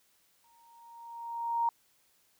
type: tone with exponential growth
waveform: sine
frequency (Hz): 932.3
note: A#5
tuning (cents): 0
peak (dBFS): -24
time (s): 0.44-1.69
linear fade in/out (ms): 2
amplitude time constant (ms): 270
effects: white hiss -69 dBFS RMS until 2.39 s